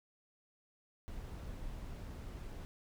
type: noise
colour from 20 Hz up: brown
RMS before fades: -45 dBFS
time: 1.08-2.65 s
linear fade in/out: 0 ms
effects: none